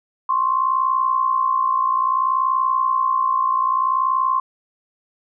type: tone pair together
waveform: sine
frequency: 1048.4 / 1109 Hz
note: C6 / C#6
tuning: +3 / 0 cents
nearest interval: minor second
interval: 97 cents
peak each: -17 / -22 dBFS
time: 0.29-4.4 s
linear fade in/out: 5 ms
effects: none